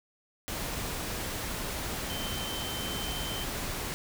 sine tone in noise, 3093 Hz, G7, 24 cents flat, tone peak -38 dBFS, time 2.1-3.44 s, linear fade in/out 0 ms, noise pink, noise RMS -35 dBFS, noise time 0.48-3.94 s, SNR -6 dB, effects none

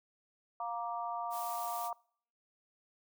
harmonic tone, 234.5 Hz, A#3, 11 cents sharp, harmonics 3 / 4 / 5, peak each -39 / -40 / -41 dBFS, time 0.6-1.93 s, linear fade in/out 2 ms
blue noise, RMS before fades -46 dBFS, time 1.3-1.91 s, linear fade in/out 50 ms
effects noise-tail reverb RT60 0.6 s tail -26 dB re dry

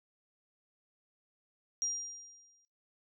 sine tone with exponential decay, 5700 Hz, F8, 34 cents sharp, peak -29 dBFS, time 1.82-2.65 s, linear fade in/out 0 ms, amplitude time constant 180 ms, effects noise-tail reverb RT60 0.4 s tail -23 dB re dry

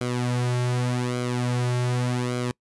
sawtooth tone with flanger, 123.47 Hz, B2, in tune, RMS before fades -25 dBFS, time 0.01-2.51 s, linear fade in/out 0 ms, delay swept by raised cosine 1.1 to 4 ms, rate 0.85 Hz, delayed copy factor -0.7, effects noise-tail reverb RT60 0.1 s tail -25 dB re dry + resampled to 24000 Hz

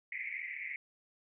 pink band-pass noise, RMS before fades -41 dBFS, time 0.12-0.76 s, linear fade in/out 2 ms, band 2000 to 2300 Hz, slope 96 dB/octave, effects none

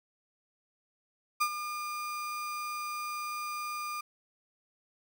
35% pulse tone with ADSR envelope, 1207 Hz, D6, 47 cents sharp, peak -22 dBFS, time 1.4-4.01 s, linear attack 16 ms, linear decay 69 ms, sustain -11 dB, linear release 7 ms, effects 10-bit

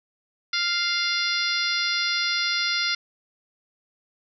harmonic tone, 698.5 Hz, F5, in tune, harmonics 2 / 3 / 4 / 5 / 6 / 7 / 8, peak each -29 / -28 / -34 / -30 / -30 / -28 / -34 dBFS, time 0.53-2.95 s, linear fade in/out 5 ms, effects none

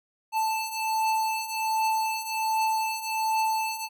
square beating tone pair, 880 / 881.3 Hz, A5 / A5, 0 / +3 cents, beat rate 1.3 Hz, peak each -31 / -27 dBFS, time 0.32-3.89 s, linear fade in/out 50 ms, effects none

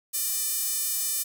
sawtooth tone with high-pass filter, 601 Hz, D5, 40 cents sharp, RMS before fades -28 dBFS, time 0.13-1.24 s, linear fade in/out 20 ms, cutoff 8800 Hz, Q 1, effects none

